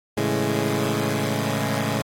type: chord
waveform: 15% pulse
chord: A major seventh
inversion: none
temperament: equal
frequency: 110 / 138.59 / 164.81 / 207.7 Hz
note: A2 / C#3 / E3 / G#3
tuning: 0 / 0 / 0 / 0 cents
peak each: -20 / -20 / -24 / -21 dBFS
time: 0.17-2.02 s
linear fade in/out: 5 ms
effects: AAC 48 kbps